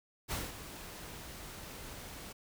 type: noise with ADSR envelope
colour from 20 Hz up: pink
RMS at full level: -36 dBFS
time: 0.28-2.33 s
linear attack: 39 ms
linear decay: 200 ms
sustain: -11 dB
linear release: 12 ms
effects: none